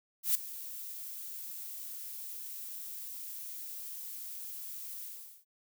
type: noise with ADSR envelope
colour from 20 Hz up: violet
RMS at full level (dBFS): -26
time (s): 0.23-5.45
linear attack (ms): 120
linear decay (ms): 4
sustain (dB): -17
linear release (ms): 430
effects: none